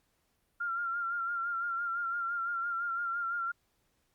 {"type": "tone with vibrato", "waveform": "sine", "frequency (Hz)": 1384, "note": "F6", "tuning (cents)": -16, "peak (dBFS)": -31, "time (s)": [0.6, 3.52], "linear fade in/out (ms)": 10, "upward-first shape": "sine", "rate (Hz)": 5.9, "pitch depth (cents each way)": 42, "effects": ["pink hiss -75 dBFS RMS until 4.14 s", "Opus 48 kbps"]}